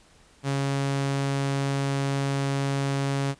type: tone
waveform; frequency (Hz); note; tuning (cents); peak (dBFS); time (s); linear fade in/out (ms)
sawtooth; 138.3; C#3; -4; -20; 0.43-3.35; 50
effects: pink hiss -57 dBFS RMS until 3.39 s + resampled to 22050 Hz